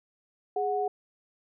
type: tone pair together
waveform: sine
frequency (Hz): 413.6 / 737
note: G#4 / F#5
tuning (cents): -7 / -7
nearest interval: minor seventh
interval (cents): 1000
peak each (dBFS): -29 / -28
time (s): 0.56-0.88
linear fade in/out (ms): 5
effects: none